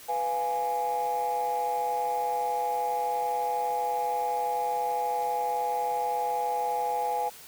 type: chord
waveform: sine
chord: F diminished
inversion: second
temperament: equal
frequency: 493.9 / 698.5 / 830.6 Hz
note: Cb5 / F5 / Ab5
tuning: 0 / 0 / 0 cents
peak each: -32 / -32 / -26 dBFS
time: 0.08-7.3 s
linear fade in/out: 20 ms
effects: tanh soft clip ceiling -21 dBFS + white hiss -48 dBFS RMS until 7.47 s